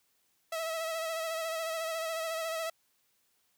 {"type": "tone with vibrato", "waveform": "sawtooth", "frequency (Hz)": 650, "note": "E5", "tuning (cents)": -24, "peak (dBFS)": -29, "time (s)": [0.52, 2.7], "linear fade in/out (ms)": 5, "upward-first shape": "sine", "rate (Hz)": 14, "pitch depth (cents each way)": 35, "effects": ["white hiss -73 dBFS RMS until 3.57 s", "high-pass 60 Hz 12 dB/octave"]}